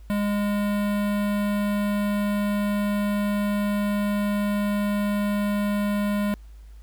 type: tone with notch filter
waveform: square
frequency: 205.1 Hz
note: G#3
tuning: 21 cents flat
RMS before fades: -24 dBFS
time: 0.1-6.34 s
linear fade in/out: 0 ms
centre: 5900 Hz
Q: 0.73
effects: added 52 Hz sine -41 dBFS peak until 6.82 s + pink hiss -62 dBFS RMS until 6.82 s